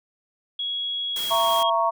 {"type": "tone with pitch glide", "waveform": "sine", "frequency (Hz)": [3329, 3260], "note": ["G#7", "G#7"], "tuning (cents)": [3, -33], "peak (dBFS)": -25, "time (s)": [0.59, 1.7], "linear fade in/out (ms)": 5, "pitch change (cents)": -36, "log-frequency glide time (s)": [1.1, 1.57]}
{"type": "noise", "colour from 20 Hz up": "white", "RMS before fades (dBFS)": -34, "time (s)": [1.16, 1.63], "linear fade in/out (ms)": 2}
{"type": "chord", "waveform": "sine", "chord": "A# diminished", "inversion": "second", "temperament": "equal with one note detuned", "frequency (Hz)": [671.2, 932.3, 1108.7], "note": ["E5", "A#5", "C#6"], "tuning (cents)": [31, 0, 0], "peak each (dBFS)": -23, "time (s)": [1.3, 1.91], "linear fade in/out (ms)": 20}
{"effects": []}